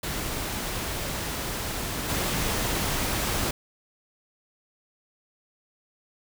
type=noise with level steps; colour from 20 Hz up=pink; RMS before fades=-31 / -27 dBFS; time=0.03-3.51 s; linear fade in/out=5 ms; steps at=2.08 s; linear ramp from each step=20 ms; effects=none